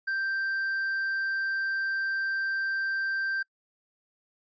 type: tone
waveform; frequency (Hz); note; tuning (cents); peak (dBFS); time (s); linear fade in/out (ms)
triangle; 1570; G6; +2; -25; 0.07-3.43; 10
effects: noise-tail reverb RT60 0.1 s tail -25 dB re dry + resampled to 16000 Hz